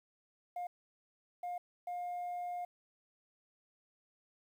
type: tone bursts at uneven times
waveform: sine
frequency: 710 Hz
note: F5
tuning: 28 cents sharp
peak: -35 dBFS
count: 3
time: 0.56-0.67 / 1.43-1.58 / 1.87-2.65 s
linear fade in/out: 5 ms
effects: tanh soft clip ceiling -36 dBFS + 11-bit